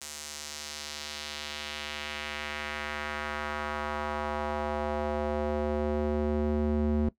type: tone with band-pass filter sweep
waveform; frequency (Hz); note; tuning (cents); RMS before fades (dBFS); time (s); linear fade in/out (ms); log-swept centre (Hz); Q
square; 74.5; D2; +25; -32; 0.01-7.09; 5; 7500 to 250; 1.3
effects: noise-tail reverb RT60 0.1 s tail -18 dB re dry